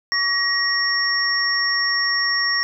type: tone cluster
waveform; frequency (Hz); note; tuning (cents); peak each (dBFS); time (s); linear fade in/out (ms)
sine; 1133 / 1894 / 5500; C#6 / A#6 / F8; +37 / +27 / -27; -28 / -20 / -21; 0.12-2.63; 0
effects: none